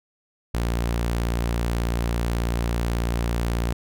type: tone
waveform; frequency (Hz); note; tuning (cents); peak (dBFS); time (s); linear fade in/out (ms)
sawtooth; 58.27; A#1; 0; -18; 0.54-3.73; 5
effects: none